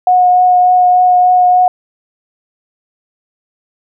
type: tone with vibrato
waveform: sine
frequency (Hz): 726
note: F#5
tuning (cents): -33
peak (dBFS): -5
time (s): 0.07-1.68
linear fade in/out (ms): 2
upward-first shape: triangle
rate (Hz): 3.4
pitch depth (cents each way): 12
effects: none

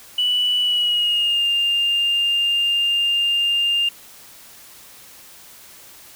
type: tone with pitch glide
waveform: sine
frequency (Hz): 2960 to 2804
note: F#7 to F7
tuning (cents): 0 to +6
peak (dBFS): -15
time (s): 0.18-3.89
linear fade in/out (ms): 5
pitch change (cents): -94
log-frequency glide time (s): 0.61-1.46
effects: tanh soft clip ceiling -12 dBFS + white hiss -44 dBFS RMS until 6.15 s

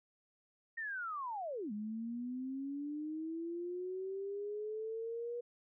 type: linear two-way sweep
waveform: sine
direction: down then up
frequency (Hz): 1864.7 to 205.5 to 482.7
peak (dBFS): -38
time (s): 0.77-5.41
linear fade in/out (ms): 10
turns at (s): 1.72
effects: none

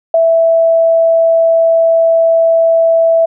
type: tone with ADSR envelope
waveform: sine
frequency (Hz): 659.3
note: E5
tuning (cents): 0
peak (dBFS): -3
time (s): 0.14-3.26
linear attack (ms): 4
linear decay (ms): 7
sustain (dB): -3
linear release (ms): 11
effects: none

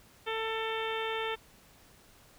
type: harmonic tone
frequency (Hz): 445.4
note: A4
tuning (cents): +21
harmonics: 1 / 2 / 3 / 4 / 5 / 6 / 7 / 8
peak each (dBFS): -35 / -38 / -40 / -41 / -42 / -43 / -43 / -44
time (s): 0.26-1.36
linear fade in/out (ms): 20
effects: pink hiss -59 dBFS RMS until 2.38 s

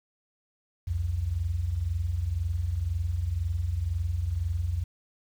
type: tone pair together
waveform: sine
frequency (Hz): 65.63 / 87.6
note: C2 / F2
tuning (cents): +6 / +6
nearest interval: perfect fourth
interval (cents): 500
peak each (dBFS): -32 / -27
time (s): 0.87-4.84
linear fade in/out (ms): 10
effects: 9-bit

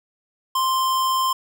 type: tone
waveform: square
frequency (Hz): 1046.5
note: C6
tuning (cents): 0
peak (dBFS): -19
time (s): 0.55-1.33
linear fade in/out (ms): 5
effects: none

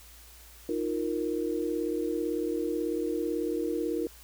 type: chord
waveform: sine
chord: Eb suspended second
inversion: none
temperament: equal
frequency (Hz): 311.1 / 349.2 / 466.2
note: Eb4 / F4 / Bb4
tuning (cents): 0 / 0 / 0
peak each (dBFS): -32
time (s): 0.69-4.07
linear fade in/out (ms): 2
effects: added 58 Hz sine -53 dBFS peak until 4.23 s + white hiss -53 dBFS RMS until 4.23 s

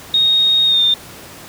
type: tone with pitch glide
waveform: sine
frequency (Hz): 3729 to 3619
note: A#7 to A7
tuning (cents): 0 to +48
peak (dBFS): -10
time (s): 0.14-0.94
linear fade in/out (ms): 2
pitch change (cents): -52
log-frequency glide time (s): 0.66-0.82
effects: pink hiss -36 dBFS RMS until 1.48 s + high-pass 80 Hz 12 dB/octave

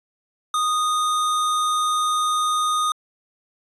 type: tone with sample-and-hold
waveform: sine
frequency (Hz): 1240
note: D#6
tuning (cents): -6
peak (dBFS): -18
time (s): 0.54-2.92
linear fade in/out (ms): 2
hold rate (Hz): 4900
effects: resampled to 24000 Hz

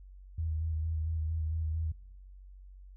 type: tone with vibrato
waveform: sine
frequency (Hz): 79.8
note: D#2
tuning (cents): +44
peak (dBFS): -30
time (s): 0.38-1.92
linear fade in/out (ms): 5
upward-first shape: square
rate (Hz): 4.4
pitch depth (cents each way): 27
effects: noise-tail reverb RT60 1.0 s tail -23 dB re dry + added 47 Hz sine -48 dBFS peak until 2.96 s

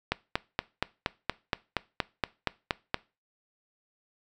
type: click train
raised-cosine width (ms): 0.3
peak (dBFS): -9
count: 13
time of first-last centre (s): 0.12-2.944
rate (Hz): 4.25
effects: noise-tail reverb RT60 0.3 s tail -21 dB re dry

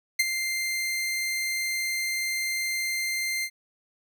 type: tone with ADSR envelope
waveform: sawtooth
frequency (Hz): 2093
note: C7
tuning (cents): 0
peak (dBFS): -14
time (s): 0.19-3.5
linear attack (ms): 9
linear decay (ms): 30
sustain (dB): -9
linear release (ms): 65
effects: none

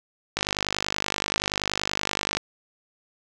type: click train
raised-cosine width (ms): 0.2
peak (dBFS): -6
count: 102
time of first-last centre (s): 0.37-2.37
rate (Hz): 50.5
effects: none

